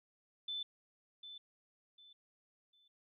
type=tone with echo; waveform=sine; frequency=3520 Hz; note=A7; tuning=in tune; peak=-38 dBFS; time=0.48-0.63 s; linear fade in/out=5 ms; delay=750 ms; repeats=3; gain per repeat=-10 dB; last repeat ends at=2.88 s; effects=none